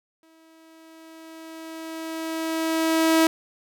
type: tone with exponential growth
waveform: sawtooth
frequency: 323.2 Hz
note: E4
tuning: 34 cents flat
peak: -11 dBFS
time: 0.23-3.27 s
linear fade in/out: 1 ms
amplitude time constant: 660 ms
effects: none